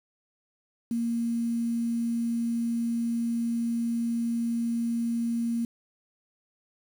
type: tone with quantisation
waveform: sine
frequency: 233.1 Hz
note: A#3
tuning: in tune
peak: -25 dBFS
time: 0.91-5.65 s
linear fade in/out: 2 ms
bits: 8
effects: none